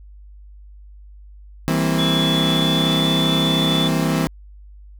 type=chord; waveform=35% pulse; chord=C dominant seventh; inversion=first; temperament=equal with one note detuned; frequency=163.2 / 196 / 233.1 / 261.6 Hz; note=E3 / G3 / Bb3 / C4; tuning=-17 / 0 / 0 / 0 cents; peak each=-18 / -24 / -24 / -21 dBFS; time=1.68-4.27 s; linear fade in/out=0 ms
type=tone with pitch glide; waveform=sine; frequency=3424 to 3472 Hz; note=A7 to A7; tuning=-48 to -24 cents; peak=-20 dBFS; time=1.98-3.89 s; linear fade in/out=20 ms; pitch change=+24 cents; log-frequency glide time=2.25-3.06 s
effects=added 50 Hz sine -39 dBFS peak until 4.99 s